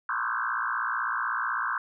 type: tone with frequency modulation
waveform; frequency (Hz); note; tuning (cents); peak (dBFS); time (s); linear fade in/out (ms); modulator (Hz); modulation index
sine; 1300; E6; -24; -26; 0.09-1.78; 2; 58; 5.2
effects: none